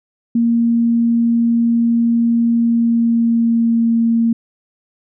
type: tone with pitch glide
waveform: sine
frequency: 233.1 to 230.2 Hz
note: A#3 to A#3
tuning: 0 to -22 cents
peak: -11 dBFS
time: 0.35-4.33 s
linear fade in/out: 5 ms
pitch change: -22 cents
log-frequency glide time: 2.54-3.92 s
effects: none